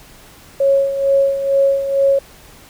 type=tone with tremolo; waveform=sine; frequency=550 Hz; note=C#5; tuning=14 cents flat; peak=-9 dBFS; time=0.6-2.19 s; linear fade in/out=5 ms; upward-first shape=sine; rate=2.2 Hz; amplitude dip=65%; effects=pink hiss -43 dBFS RMS until 2.69 s